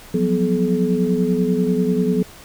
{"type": "tone cluster", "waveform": "sine", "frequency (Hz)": [177, 187.2, 247.3, 428.2], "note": ["F3", "F#3", "B3", "A4"], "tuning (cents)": [23, 20, 3, -47], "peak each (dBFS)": -21, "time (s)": [0.14, 2.23], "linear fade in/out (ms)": 5, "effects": ["pink hiss -42 dBFS RMS until 2.44 s"]}